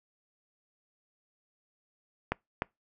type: clicks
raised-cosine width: 0.5 ms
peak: -13 dBFS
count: 2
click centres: 2.32 / 2.621 s
effects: noise-tail reverb RT60 0.2 s tail -26 dB re dry